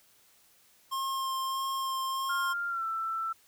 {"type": "tone with vibrato", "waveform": "square", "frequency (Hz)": 1066, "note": "C6", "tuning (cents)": 32, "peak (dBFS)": -31, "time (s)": [0.91, 2.54], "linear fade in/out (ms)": 20, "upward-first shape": "sine", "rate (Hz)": 1.6, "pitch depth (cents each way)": 12}
{"type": "tone with pitch glide", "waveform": "sine", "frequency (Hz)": [1396.9, 1331.5], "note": ["F6", "E6"], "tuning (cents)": [0, 17], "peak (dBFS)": -30, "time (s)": [2.29, 3.33], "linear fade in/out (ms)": 10, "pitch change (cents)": -83, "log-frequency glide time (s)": [2.68, 2.85]}
{"effects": ["white hiss -63 dBFS RMS until 3.47 s"]}